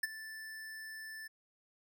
square tone with ADSR envelope, 1760 Hz, A6, in tune, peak -29 dBFS, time 0.03-1.28 s, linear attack 6 ms, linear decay 24 ms, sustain -16 dB, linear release 13 ms, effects none

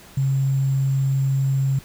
sine tone with sample-and-hold, 135.5 Hz, C#3, 39 cents flat, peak -17 dBFS, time 0.17-1.79 s, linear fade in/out 5 ms, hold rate 7350 Hz, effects pink hiss -46 dBFS RMS until 1.84 s

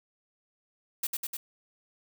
blue noise with echo, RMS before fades -30 dBFS, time 1.03-1.07 s, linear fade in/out 5 ms, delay 100 ms, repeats 3, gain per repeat -2 dB, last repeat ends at 1.37 s, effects none

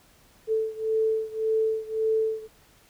sine beating tone pair, 440 / 441.8 Hz, A4 / A4, 0 / +7 cents, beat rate 1.8 Hz, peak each -25 / -27 dBFS, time 0.47-2.48 s, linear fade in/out 50 ms, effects pink hiss -58 dBFS RMS until 2.89 s

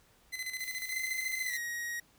sawtooth tone with tremolo, 2035 Hz, C7, 49 cents flat, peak -31 dBFS, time 0.32-1.58 s, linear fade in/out 20 ms, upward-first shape square, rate 14 Hz, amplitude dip 60%
violet noise, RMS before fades -48 dBFS, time 0.59-1.58 s, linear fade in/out 5 ms
45% pulse tone with pitch glide, 2062 to 1890.9 Hz, C7 to A#6, -26 to +24 cents, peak -35 dBFS, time 0.91-2 s, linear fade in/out 5 ms, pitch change -150 cents, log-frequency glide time 1.42-1.55 s
effects pink hiss -65 dBFS RMS until 2.18 s

